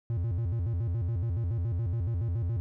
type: tone with vibrato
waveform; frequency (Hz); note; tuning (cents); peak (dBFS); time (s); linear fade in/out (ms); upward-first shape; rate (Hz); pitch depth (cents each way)
triangle; 100; G2; +35; -25; 0.1-2.6; 0; square; 7.1; 260
effects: none